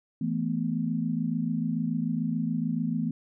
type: chord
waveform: sine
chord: E suspended fourth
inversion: none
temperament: equal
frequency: 164.81 / 220 / 246.9 Hz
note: E3 / A3 / B3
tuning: 0 / 0 / 0 cents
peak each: -30 dBFS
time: 0.21-3.11 s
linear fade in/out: 5 ms
effects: none

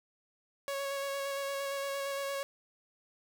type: tone with vibrato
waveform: sawtooth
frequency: 554.4 Hz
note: C#5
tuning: in tune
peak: -30 dBFS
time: 0.68-2.43 s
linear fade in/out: 0 ms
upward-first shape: square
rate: 8.7 Hz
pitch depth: 12 cents each way
effects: none

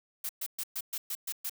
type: noise bursts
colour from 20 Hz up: blue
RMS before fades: -35 dBFS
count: 8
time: 0.24-1.496 s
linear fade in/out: 5 ms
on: 52 ms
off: 120 ms
effects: none

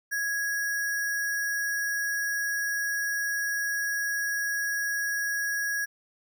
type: tone with sample-and-hold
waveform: sine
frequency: 1661.2 Hz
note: G#6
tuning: in tune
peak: -26 dBFS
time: 0.11-5.86 s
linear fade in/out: 20 ms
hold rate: 7350 Hz
effects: none

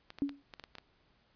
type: clicks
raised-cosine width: 0.2 ms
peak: -28 dBFS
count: 8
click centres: 0.104 / 0.186 / 0.293 / 0.538 / 0.597 / 0.639 / 0.753 / 0.784 s
type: tone with exponential decay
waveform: sine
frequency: 281.6 Hz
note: C#4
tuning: 27 cents sharp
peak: -25 dBFS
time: 0.22-0.42 s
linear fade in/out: 0 ms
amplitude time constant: 42 ms
effects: pink hiss -70 dBFS RMS until 1.35 s + resampled to 11025 Hz

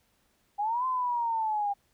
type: linear two-way sweep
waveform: sine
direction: up then down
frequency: 798 to 1038 to 798 Hz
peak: -26 dBFS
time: 0.58-1.74 s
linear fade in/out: 20 ms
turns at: 0.86 s
effects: pink hiss -70 dBFS RMS until 1.93 s

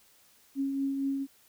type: tone with tremolo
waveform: sine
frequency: 274 Hz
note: C#4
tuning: 20 cents flat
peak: -26 dBFS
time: 0.55-1.27 s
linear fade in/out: 50 ms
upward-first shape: triangle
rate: 4.3 Hz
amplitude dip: 40%
effects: white hiss -62 dBFS RMS until 1.48 s

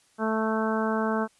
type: harmonic tone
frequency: 220 Hz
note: A3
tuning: in tune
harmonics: 1 / 2 / 3 / 4 / 5 / 6 / 7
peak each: -27 / -30 / -32 / -33 / -34 / -35 / -35 dBFS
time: 0.18-1.28 s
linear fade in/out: 50 ms
effects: white hiss -63 dBFS RMS until 1.39 s + resampled to 24000 Hz

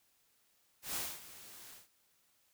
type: noise with ADSR envelope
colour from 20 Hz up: white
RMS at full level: -37 dBFS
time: 0.82-1.88 s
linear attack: 130 ms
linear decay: 240 ms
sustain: -16 dB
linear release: 150 ms
effects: white hiss -73 dBFS RMS until 2.53 s

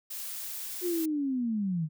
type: noise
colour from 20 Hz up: blue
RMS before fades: -38 dBFS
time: 0.1-1.06 s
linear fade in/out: 10 ms
type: linear sweep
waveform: sine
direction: down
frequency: 364.4 to 149.1 Hz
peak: -27 dBFS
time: 0.81-1.89 s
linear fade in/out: 50 ms
effects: none

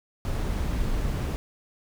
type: noise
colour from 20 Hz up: brown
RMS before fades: -27 dBFS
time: 0.25-1.36 s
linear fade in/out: 0 ms
effects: none

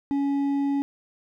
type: tone with hard clipping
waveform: triangle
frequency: 280 Hz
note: C#4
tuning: 18 cents sharp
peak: -23 dBFS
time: 0.11-0.82 s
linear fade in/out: 0 ms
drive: 8 dB
effects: none

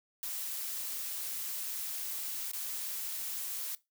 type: noise with dropouts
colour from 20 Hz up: blue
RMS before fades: -38 dBFS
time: 0.23-3.75 s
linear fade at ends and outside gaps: 0 ms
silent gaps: 2.515-2.534 s
effects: noise-tail reverb RT60 0.2 s tail -19 dB re dry

